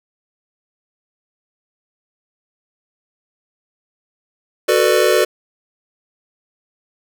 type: chord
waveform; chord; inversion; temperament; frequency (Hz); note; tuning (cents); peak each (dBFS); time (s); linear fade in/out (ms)
square; B minor seventh; second; just; 370.4 / 444.5 / 493.9 / 592.7; F#4 / A4 / B4 / D5; +2 / +18 / 0 / +16; -18; 4.68-5.25; 10
effects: none